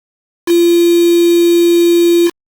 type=tone with quantisation; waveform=sine; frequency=343 Hz; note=F4; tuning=31 cents flat; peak=-6 dBFS; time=0.46-2.31 s; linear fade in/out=50 ms; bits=3; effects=Opus 48 kbps